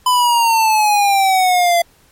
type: exponential sweep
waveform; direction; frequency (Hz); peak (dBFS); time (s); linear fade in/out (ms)
square; down; 1009 to 680; -11; 0.06-1.82; 5
effects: pink hiss -52 dBFS RMS until 2.11 s + MP3 64 kbps

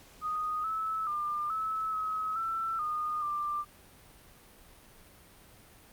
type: tone with pitch steps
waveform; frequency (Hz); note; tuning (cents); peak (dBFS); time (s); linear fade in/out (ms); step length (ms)
sine; 1242 / 1303 / 1199 / 1300 / 1279 / 1334 / 1225 / 1186; D#6 / E6 / D6 / E6 / D#6 / E6 / D#6 / D6; -3 / -20 / +36 / -24 / +47 / +20 / -27 / +17; -30; 0.21-3.65; 50; 430
effects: pink hiss -56 dBFS RMS until 5.92 s + Opus 48 kbps

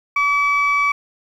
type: tone pair together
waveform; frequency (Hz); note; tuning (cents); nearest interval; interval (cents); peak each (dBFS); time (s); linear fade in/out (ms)
sine; 1143.9 / 2292; D6 / D7; -46 / -43; octave; 1203; -16; 0.16-0.92; 5
effects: tanh soft clip ceiling -9 dBFS + 8-bit

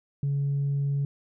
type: tone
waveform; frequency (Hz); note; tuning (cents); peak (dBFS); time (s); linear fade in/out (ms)
sine; 140.7; C#3; +26; -22; 0.23-1.05; 2
effects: tanh soft clip ceiling -21 dBFS

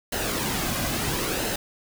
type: noise with flanger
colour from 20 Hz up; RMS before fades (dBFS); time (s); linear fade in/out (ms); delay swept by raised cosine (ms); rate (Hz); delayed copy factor
pink; -27; 0.12-1.56; 5; 0.86 to 2.26; 0.74; -0.5
effects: none

